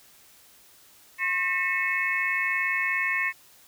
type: tone cluster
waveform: sine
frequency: 1070 / 1810 / 1967 / 2188 / 2599 Hz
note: C6 / A6 / B6 / C#7 / E7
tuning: +38 / +48 / -7 / -23 / -25 cents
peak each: -33 / -28 / -34 / -27 / -33 dBFS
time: 1.18-3.33 s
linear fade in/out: 50 ms
effects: white hiss -55 dBFS RMS until 3.67 s